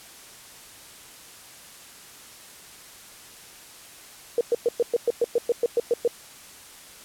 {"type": "tone bursts", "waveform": "sine", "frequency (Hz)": 474.6, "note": "A#4", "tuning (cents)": 31, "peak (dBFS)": -17, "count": 13, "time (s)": [4.38, 6.077], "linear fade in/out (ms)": 2, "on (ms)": 29, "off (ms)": 110, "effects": ["white hiss -46 dBFS RMS until 7.04 s", "low-pass 12000 Hz 12 dB/octave"]}